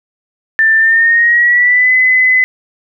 sine tone with pitch glide, 1780 to 2021 Hz, A6 to B6, +20 to +39 cents, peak -6 dBFS, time 0.59-2.44 s, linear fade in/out 0 ms, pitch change +219 cents, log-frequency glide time 0.77-1.93 s, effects none

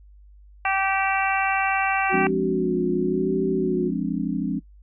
harmonic tone, 387.6 Hz, G4, 20 cents flat, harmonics 2 / 3 / 4 / 5 / 6 / 7, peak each -23 / -28 / -28 / -31 / -29 / -29 dBFS, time 0.65-2.27 s, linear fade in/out 2 ms
sine tone with vibrato, 370 Hz, F#4, in tune, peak -22 dBFS, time 2.09-3.92 s, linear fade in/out 50 ms, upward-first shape sine, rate 0.94 Hz, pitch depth 55 cents each way
sine chord, D half-diminished seventh, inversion first, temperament equal, 174.61 / 207.7 / 261.6 / 293.7 Hz, F3 / Ab3 / C4 / D4, 0 / 0 / 0 / 0 cents, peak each -28 dBFS, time 2.12-4.6 s, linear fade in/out 20 ms
effects noise-tail reverb RT60 0.1 s tail -20 dB re dry + added 50 Hz sine -46 dBFS peak until 4.82 s

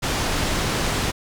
pink low-pass noise, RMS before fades -23 dBFS, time 0.02-1.12 s, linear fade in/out 20 ms, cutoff 7700 Hz, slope 12 dB/octave, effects none

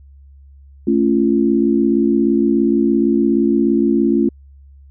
sine chord, A augmented, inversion none, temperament equal with one note detuned, 220 / 277.2 / 343.6 Hz, A3 / C#4 / E#4, 0 / 0 / -28 cents, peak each -16 dBFS, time 0.87-4.29 s, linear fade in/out 5 ms, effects added 69 Hz sine -40 dBFS peak until 4.9 s

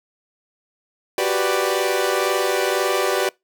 sawtooth chord, G major seventh, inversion third, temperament equal, 370 / 392 / 493.9 / 587.3 Hz, F#4 / G4 / B4 / D5, 0 / 0 / 0 / 0 cents, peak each -20 dBFS, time 1.18-3.29 s, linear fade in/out 2 ms, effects noise-tail reverb RT60 0.2 s tail -25 dB re dry

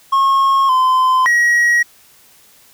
triangle tone with pitch steps, 1086 / 1029 / 1903 Hz, C#6 / C6 / A#6, -36 / -29 / +35 cents, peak -8 dBFS, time 0.12-1.83 s, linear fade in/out 10 ms, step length 570 ms, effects white hiss -48 dBFS RMS until 2.73 s

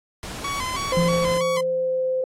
pink noise, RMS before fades -34 dBFS, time 0.23-1.38 s, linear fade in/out 0 ms
sawtooth tone with vibrato, 1074 Hz, C6, 45 cents sharp, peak -22 dBFS, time 0.44-1.61 s, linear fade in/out 5 ms, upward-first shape square, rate 3.1 Hz, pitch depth 80 cents each way
sine tone with pitch glide, 520 to 517 Hz, C5 to C5, -11 to -21 cents, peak -20 dBFS, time 0.92-2.24 s, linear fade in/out 2 ms, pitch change -10 cents, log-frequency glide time 1.37-1.91 s
sine tone with exponential decay, 170 Hz, F3, 46 cents flat, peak -17 dBFS, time 0.97-2.22 s, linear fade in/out 0 ms, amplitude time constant 270 ms
effects low-pass 10000 Hz 12 dB/octave + AAC 48 kbps

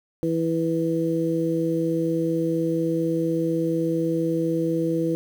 harmonic tone, 164.2 Hz, E3, 6 cents flat, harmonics 1 / 2 / 3, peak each -27 / -23 / -26 dBFS, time 0.23-5.15 s, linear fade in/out 0 ms, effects 8-bit

